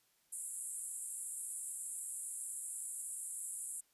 white band-pass noise, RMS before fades -44 dBFS, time 0.32-3.81 s, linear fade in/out 10 ms, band 7600 to 11000 Hz, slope 96 dB/octave, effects white hiss -74 dBFS RMS until 3.93 s + resampled to 32000 Hz

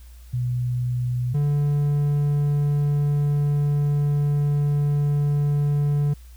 sine / triangle tone pair in turn, 123.47 / 145.17 Hz, B2 / D3, 0 / -20 cents, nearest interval minor third, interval 280 cents, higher second, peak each -21 / -16 dBFS, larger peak second, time 0.33-1.34 / 1.34-6.14 s, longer second, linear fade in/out 10 ms, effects added 60 Hz sine -41 dBFS peak until 6.36 s + white hiss -56 dBFS RMS until 6.36 s

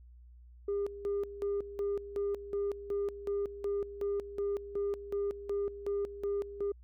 sine tone with tremolo, 403.4 Hz, G4, 50 cents sharp, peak -28 dBFS, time 0.68-6.72 s, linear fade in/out 5 ms, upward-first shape square, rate 2.7 Hz, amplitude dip 80%, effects tanh soft clip ceiling -28 dBFS + added 60 Hz sine -52 dBFS peak until 6.83 s

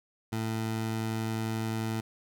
20% pulse tone, 111.4 Hz, A2, 22 cents sharp, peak -25 dBFS, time 0.32-2.01 s, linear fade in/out 10 ms, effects none

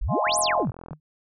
sine exponential two-way sweep, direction up then down, 32.7 to 11440 to 94 Hz, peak -23 dBFS, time 0.01-0.71 s, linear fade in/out 10 ms, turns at 0.39 s
sine chord, F minor seventh, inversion third, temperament just, 628.6 / 698.5 / 838.1 / 1047.7 Hz, Eb5 / F5 / Ab5 / C6, +18 / 0 / +16 / +2 cents, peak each -28 dBFS, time 0.08-0.66 s, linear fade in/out 50 ms
click train, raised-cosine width 1 ms, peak -26 dBFS, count 29, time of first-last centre 0.27-0.932 s, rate 42.3 Hz
sine tone with exponential decay, 152.3 Hz, D#3, 37 cents flat, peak -28 dBFS, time 0.91-1 s, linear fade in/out 2 ms, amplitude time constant 19 ms
effects none

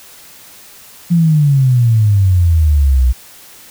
sine exponential sweep, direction down, 175 to 60.2 Hz, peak -7 dBFS, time 1.1-3.13 s, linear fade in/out 20 ms, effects white hiss -39 dBFS RMS until 3.7 s

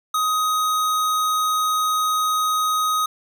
square tone, 1255 Hz, D#6, 15 cents sharp, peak -19 dBFS, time 0.14-3.06 s, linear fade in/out 5 ms, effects none

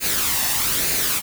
white noise with flanger, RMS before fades -21 dBFS, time 0-1.22 s, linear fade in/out 50 ms, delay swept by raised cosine 0.44 to 1.12 ms, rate 1.1 Hz, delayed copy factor +0.5, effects none

